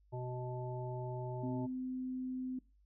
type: harmonic tone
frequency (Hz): 125.2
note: B2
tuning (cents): +24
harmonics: 1 / 3 / 5 / 7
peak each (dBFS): -40 / -45 / -47 / -48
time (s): 0.12-1.67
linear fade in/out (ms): 20
type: tone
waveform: sine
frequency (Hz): 256.5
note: C4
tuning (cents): -34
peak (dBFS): -37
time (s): 1.43-2.59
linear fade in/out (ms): 5
effects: noise-tail reverb RT60 0.3 s tail -22 dB re dry + added 50 Hz sine -65 dBFS peak until 2.85 s